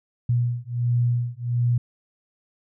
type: beating tone pair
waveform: sine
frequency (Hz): 120 / 121.4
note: B2 / B2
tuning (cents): -49 / -29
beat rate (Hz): 1.4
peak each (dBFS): -23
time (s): 0.29-1.78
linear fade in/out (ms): 5
effects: none